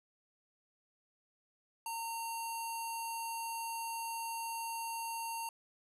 square tone with low-pass filter, 917 Hz, A#5, 29 cents flat, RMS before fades -40 dBFS, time 1.86-5.49 s, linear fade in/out 2 ms, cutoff 11000 Hz, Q 5.8, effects none

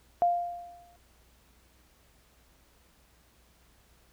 sine tone with exponential decay, 698.5 Hz, F5, in tune, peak -19 dBFS, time 0.22-0.96 s, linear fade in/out 0 ms, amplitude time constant 160 ms, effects added 60 Hz sine -64 dBFS peak until 4.12 s + pink hiss -64 dBFS RMS until 4.12 s

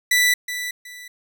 sawtooth tone with echo, 1975.5 Hz, B6, in tune, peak -11 dBFS, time 0.11-0.34 s, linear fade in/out 5 ms, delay 370 ms, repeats 2, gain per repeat -11 dB, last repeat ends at 1.08 s, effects none

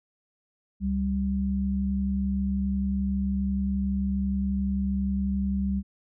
sine tone pair together, 69.3 / 196 Hz, C#2 / G3, 0 / 0 cents, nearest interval octave + tritone, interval 1800 cents, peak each -29 / -25 dBFS, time 0.8-5.83 s, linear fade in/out 50 ms, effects none

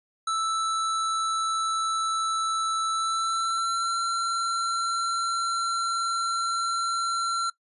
square tone with pitch glide, 1318.5 to 1360.3 Hz, E6 to F6, 0 to -46 cents, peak -25 dBFS, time 0.27-7.5 s, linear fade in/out 5 ms, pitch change +54 cents, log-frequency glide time 2.91-3.97 s, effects noise-tail reverb RT60 0.1 s tail -20 dB re dry + resampled to 24000 Hz

